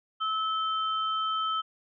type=tone pair together; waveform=sine; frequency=1300 / 3099 Hz; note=E6 / G7; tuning=-24 / -21 cents; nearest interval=octave + minor third; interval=1503 cents; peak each=-27 / -34 dBFS; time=0.2-1.62 s; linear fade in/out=20 ms; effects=none